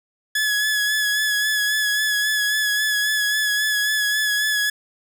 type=tone with vibrato; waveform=sawtooth; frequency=1699 Hz; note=G#6; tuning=39 cents sharp; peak=-15 dBFS; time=0.35-4.7 s; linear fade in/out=5 ms; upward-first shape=sine; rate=3.7 Hz; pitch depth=29 cents each way; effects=none